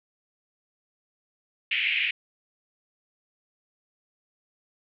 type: band-pass noise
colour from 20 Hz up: pink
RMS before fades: -26 dBFS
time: 1.71-2.11 s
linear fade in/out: 5 ms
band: 2100 to 2900 Hz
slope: 48 dB/octave
effects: none